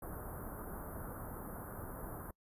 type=band-stop noise; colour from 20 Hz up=pink; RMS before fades=-45 dBFS; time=0.02-2.31 s; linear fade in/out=5 ms; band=1500 to 11000 Hz; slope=48 dB/octave; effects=noise-tail reverb RT60 0.1 s tail -25 dB re dry + resampled to 32000 Hz